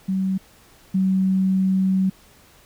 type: tone pair in turn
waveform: sine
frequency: 190.2 / 189.47 Hz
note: F#3 / F#3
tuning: +48 / +41 cents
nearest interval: unison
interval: 7 cents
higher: first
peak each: -19 / -16 dBFS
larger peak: second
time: 0.08-0.38 / 0.94-2.1 s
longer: second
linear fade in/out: 10 ms
effects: pink hiss -52 dBFS RMS until 2.65 s